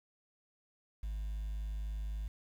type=tone; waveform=sine; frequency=51.91 Hz; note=G#1; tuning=in tune; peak=-33 dBFS; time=1.03-2.28 s; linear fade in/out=5 ms; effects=tanh soft clip ceiling -35 dBFS + 10-bit